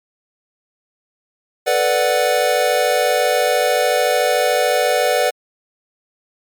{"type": "chord", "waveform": "square", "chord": "B minor seventh", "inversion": "third", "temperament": "equal", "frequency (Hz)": [440, 493.9, 587.3, 740], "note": ["A4", "B4", "D5", "F#5"], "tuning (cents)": [0, 0, 0, 0], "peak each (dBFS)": [-25, -19, -19, -20], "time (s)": [1.66, 5.31], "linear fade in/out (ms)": 20, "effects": ["MP3 96 kbps"]}